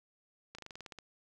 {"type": "slowing click train", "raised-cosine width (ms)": 0.2, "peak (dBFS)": -29, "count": 10, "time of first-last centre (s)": [0.55, 0.987], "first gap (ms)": 35, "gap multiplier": 1.08, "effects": []}